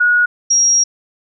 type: tone pair in turn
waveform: sine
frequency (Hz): 1453 / 5640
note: F#6 / F8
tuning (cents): -32 / +16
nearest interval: octave + major seventh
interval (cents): 2348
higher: second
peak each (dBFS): -9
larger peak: neither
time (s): 0-0.26 / 0.5-0.84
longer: second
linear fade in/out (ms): 10
effects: none